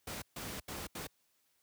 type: noise bursts at uneven times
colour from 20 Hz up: pink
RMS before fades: -42 dBFS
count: 4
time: 0.07-0.22 / 0.36-0.6 / 0.68-0.87 / 0.95-1.07 s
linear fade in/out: 5 ms
effects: white hiss -75 dBFS RMS until 1.62 s + high-pass 60 Hz 12 dB/octave